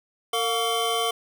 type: tone cluster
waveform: square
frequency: 456.2 / 709 / 1138 / 3085 Hz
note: A#4 / F5 / C#6 / G7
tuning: -37 / +26 / +45 / -28 cents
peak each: -29 dBFS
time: 0.33-1.11 s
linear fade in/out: 5 ms
effects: none